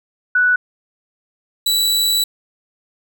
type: tone pair in turn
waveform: sine / sawtooth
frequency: 1480 / 3943 Hz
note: F#6 / B7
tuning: 0 / -4 cents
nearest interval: octave + perfect fourth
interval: 1696 cents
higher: second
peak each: -11 dBFS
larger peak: neither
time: 0.35-0.56 / 1.66-2.24 s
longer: second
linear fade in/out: 5 ms
effects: none